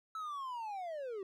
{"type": "linear sweep", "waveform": "triangle", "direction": "down", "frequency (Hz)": [1318.5, 370], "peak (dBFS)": -37, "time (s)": [0.15, 1.23], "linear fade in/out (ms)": 2, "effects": []}